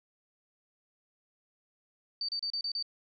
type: tone bursts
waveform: sine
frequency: 4600 Hz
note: D8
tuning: 37 cents flat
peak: -31 dBFS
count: 6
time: 2.21-2.826 s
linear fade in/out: 2 ms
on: 76 ms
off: 32 ms
effects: none